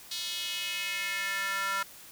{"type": "tone with high-pass filter sweep", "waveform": "square", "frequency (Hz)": 196, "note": "G3", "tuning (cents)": 0, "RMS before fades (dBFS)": -33, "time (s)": [0.11, 1.83], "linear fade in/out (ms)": 5, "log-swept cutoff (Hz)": [3900, 1300], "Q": 2.9, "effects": ["white hiss -50 dBFS RMS until 2.11 s"]}